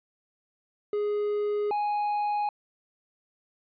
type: tone pair in turn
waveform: triangle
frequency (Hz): 415.3 / 830.6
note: G#4 / G#5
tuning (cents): 0 / 0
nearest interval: octave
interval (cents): 1200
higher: second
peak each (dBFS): -23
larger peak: neither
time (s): 0.93-1.71 / 1.71-2.49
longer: neither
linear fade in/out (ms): 2
effects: resampled to 11025 Hz